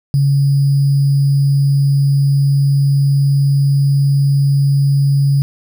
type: tone with sample-and-hold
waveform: sine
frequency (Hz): 139.8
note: C#3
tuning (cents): +15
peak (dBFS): -9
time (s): 0.14-5.42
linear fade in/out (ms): 0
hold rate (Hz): 4900
effects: none